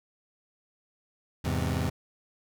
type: chord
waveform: 25% pulse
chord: E augmented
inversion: none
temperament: equal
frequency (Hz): 82.41 / 103.83 / 130.81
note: E2 / G#2 / B#2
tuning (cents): 0 / 0 / 0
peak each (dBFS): -26 / -29 / -28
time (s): 1.44-1.9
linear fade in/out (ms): 10
effects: none